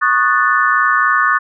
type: chord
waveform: sine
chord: D# half-diminished seventh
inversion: third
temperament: equal with one note detuned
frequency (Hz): 1108.7 / 1232.3 / 1480 / 1760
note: C#6 / D#6 / F#6 / A6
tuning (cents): 0 / -17 / 0 / 0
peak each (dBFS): -16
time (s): 0.01-1.39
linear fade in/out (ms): 20
effects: none